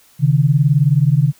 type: beating tone pair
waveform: sine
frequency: 134.6 / 153.6 Hz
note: C3 / D#3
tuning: +49 / -22 cents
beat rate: 19 Hz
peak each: -13 dBFS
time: 0.19-1.33 s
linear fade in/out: 50 ms
effects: white hiss -51 dBFS RMS until 1.39 s

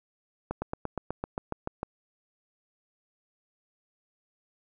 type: slowing click train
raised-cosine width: 1 ms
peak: -17 dBFS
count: 11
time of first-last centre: 0.51-1.831 s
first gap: 110 ms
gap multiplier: 1.04
effects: none

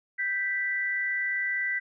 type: tone pair together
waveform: sine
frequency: 1568 / 1975.5 Hz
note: G6 / B6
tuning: 0 / 0 cents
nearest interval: major third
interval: 400 cents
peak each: -32 / -27 dBFS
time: 0.18-1.8 s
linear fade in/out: 20 ms
effects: none

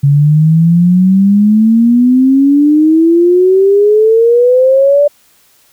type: exponential sweep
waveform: sine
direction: up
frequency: 139.3 to 587.3 Hz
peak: -4 dBFS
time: 0.03-5.08 s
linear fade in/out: 10 ms
effects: white hiss -49 dBFS RMS until 5.72 s

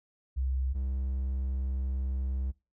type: tone pair in turn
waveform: sine / triangle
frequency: 65.41 / 65.68 Hz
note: C2 / C2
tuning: 0 / +7 cents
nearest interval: unison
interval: 7 cents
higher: second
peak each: -27 dBFS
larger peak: neither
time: 0.36-0.74 / 0.74-2.52 s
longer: second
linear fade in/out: 20 ms
effects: noise-tail reverb RT60 0.3 s tail -24 dB re dry

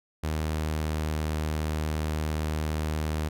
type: tone with pitch glide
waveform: sawtooth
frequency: 77.78 to 77.29 Hz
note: D#2 to D#2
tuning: 0 to -11 cents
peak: -23 dBFS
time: 0.23-3.29 s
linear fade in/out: 10 ms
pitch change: -11 cents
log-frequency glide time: 0.42-1.21 s
effects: none

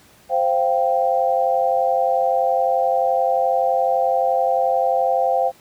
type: chord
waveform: sine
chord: C suspended fourth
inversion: none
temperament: equal with one note detuned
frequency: 523.3 / 692.4 / 784 Hz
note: C5 / F5 / G5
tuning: 0 / -15 / 0 cents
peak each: -20 dBFS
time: 0.29-5.52 s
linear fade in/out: 50 ms
effects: pink hiss -51 dBFS RMS until 5.6 s + high-pass 80 Hz 12 dB/octave

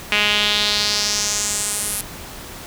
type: tone with band-pass filter sweep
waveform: sawtooth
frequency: 208 Hz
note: G#3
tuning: 3 cents sharp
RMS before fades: -20 dBFS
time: 0.12-2.01 s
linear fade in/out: 2 ms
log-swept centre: 2600 to 11000 Hz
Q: 3
effects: pink hiss -35 dBFS RMS until 2.66 s

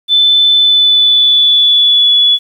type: tone with pitch glide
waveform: sine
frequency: 3517 to 3415 Hz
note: A7 to G#7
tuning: -1 to +48 cents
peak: -5 dBFS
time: 0.08-2.39 s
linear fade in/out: 50 ms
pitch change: -51 cents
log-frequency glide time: 0.54-2.13 s
effects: 7-bit

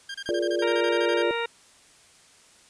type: tone bursts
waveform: 20% pulse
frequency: 1600 Hz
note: G6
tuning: 35 cents sharp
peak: -28 dBFS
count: 14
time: 0.09-1.224 s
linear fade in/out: 5 ms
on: 55 ms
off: 28 ms
type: chord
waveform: sine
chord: Bb dominant seventh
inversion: second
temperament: just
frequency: 349.6 / 419.5 / 466.2 / 582.7 Hz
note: F4 / Ab4 / Bb4 / D5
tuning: +2 / +17 / 0 / -14 cents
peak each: -26 / -31 / -32 / -28 dBFS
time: 0.29-1.31 s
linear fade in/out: 0 ms
type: harmonic tone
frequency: 466.2 Hz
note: A#4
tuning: in tune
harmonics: 1 / 2 / 3 / 4 / 5 / 6 / 8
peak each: -29 / -32 / -34 / -35 / -36 / -37 / -38 dBFS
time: 0.62-1.46 s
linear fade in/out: 5 ms
effects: white hiss -55 dBFS RMS until 2.69 s + resampled to 22050 Hz

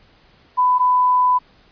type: tone pair in turn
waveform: sine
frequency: 999 / 999 Hz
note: B5 / B5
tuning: +20 / +20 cents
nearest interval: unison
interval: 0 cents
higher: neither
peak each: -12 dBFS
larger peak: neither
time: 0.57-0.79 / 0.79-1.39 s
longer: second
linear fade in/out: 20 ms
effects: pink hiss -53 dBFS RMS until 1.71 s + resampled to 11025 Hz

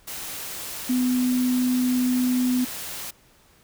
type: tone in noise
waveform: sine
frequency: 251 Hz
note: B3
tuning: 28 cents sharp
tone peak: -19 dBFS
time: 0.89-2.65 s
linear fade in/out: 10 ms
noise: white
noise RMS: -34 dBFS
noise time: 0.07-3.11 s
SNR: +12 dB
effects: pink hiss -57 dBFS RMS until 3.63 s

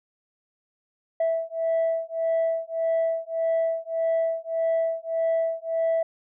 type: beating tone pair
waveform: sine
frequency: 656 / 657.7 Hz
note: E5 / E5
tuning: -9 / -4 cents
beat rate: 1.7 Hz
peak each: -24 dBFS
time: 1.2-6.03 s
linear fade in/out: 5 ms
effects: tanh soft clip ceiling -18 dBFS

